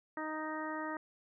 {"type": "harmonic tone", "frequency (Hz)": 311.1, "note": "D#4", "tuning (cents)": 0, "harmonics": [1, 2, 3, 4, 5, 6], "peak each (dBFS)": [-41, -44, -43, -44, -48, -45], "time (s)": [0.17, 0.97], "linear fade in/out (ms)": 2, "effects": []}